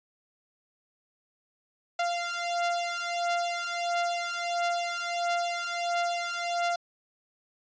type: beating tone pair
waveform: sawtooth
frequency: 693 / 694.5 Hz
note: F5 / F5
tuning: -14 / -10 cents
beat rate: 1.5 Hz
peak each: -27 dBFS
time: 1.99-6.76 s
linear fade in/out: 5 ms
effects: resampled to 16000 Hz